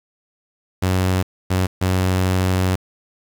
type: tone bursts at uneven times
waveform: sawtooth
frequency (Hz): 92.8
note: F#2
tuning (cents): +6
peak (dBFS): -12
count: 3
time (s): 0.82-1.23 / 1.5-1.67 / 1.81-2.76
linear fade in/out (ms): 10
effects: 7-bit